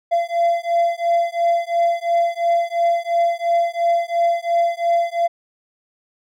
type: beating tone pair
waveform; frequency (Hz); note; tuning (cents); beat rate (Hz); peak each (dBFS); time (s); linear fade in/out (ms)
triangle; 682 / 684.9; F5 / F5; -41 / -34; 2.9; -17; 0.11-5.28; 20
effects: none